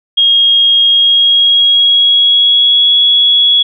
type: tone with pitch glide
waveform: sine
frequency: 3262 to 3358 Hz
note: G#7 to G#7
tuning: -32 to +18 cents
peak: -5 dBFS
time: 0.17-3.63 s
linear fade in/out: 10 ms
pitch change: +50 cents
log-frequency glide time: 0.86-2.96 s
effects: none